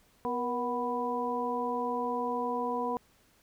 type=harmonic tone with a mistuned harmonic; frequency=246.9 Hz; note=B3; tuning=in tune; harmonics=1 / 2 / 3 / 4; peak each=-36 / -34 / -37 / -33 dBFS; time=0.25-2.97 s; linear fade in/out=0 ms; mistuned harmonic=2; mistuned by=-56 cents; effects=pink hiss -65 dBFS RMS until 3.42 s